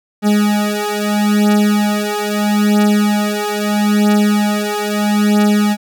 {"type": "beating tone pair", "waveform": "40% pulse", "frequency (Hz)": [207.7, 208.47], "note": ["G#3", "G#3"], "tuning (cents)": [0, 7], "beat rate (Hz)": 0.77, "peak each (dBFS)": -14, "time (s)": [0.22, 5.77], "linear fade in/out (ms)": 50, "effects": []}